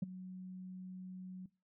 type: tone with ADSR envelope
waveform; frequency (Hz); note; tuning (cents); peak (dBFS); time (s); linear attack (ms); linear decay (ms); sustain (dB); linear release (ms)
sine; 185; F#3; 0; -28; 0.02-1.46; 7; 16; -16; 4
effects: noise-tail reverb RT60 0.3 s tail -21 dB re dry + tanh soft clip ceiling -30 dBFS